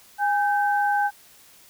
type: tone pair together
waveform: sine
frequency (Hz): 818.6 / 1547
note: G#5 / G6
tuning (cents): -25 / -23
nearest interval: major seventh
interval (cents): 1102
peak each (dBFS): -20 / -25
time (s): 0.18-1.11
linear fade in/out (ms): 50
effects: white hiss -52 dBFS RMS until 1.69 s